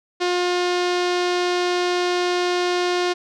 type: tone with low-pass filter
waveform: sawtooth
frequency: 356.4 Hz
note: F4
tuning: 35 cents sharp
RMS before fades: -21 dBFS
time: 0.2-3.14 s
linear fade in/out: 20 ms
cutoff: 4800 Hz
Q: 1.6
effects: none